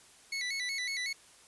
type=tone with vibrato; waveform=25% pulse; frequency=2085 Hz; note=C7; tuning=7 cents flat; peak=-29 dBFS; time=0.32-1.13 s; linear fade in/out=5 ms; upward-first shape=square; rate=5.4 Hz; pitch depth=89 cents each way; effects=white hiss -58 dBFS RMS until 1.47 s + resampled to 24000 Hz